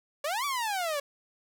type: exponential two-way sweep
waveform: sawtooth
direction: up then down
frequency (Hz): 554.4 to 1174.7 to 554.4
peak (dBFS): -25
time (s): 0.24-1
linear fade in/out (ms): 5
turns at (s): 0.45
effects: none